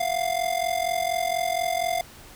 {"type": "ring-modulated tone", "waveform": "square", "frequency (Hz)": 698.5, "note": "F5", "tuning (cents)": 0, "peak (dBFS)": -21, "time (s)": [0, 2.01], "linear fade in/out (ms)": 0, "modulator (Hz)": 22.1, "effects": ["pink hiss -47 dBFS RMS until 2.35 s"]}